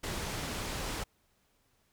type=low-pass noise; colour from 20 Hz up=pink; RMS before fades=-37 dBFS; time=0.03-1.04 s; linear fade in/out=10 ms; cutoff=9600 Hz; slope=12 dB/octave; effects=pink hiss -72 dBFS RMS until 1.92 s